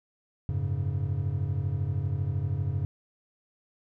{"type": "chord", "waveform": "triangle", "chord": "F# suspended second", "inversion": "none", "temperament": "equal with one note detuned", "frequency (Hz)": [91.07, 103.83, 138.59], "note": ["F#2", "G#2", "C#3"], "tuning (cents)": [-27, 0, 0], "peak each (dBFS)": -29, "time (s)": [0.49, 2.85], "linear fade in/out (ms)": 0, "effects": []}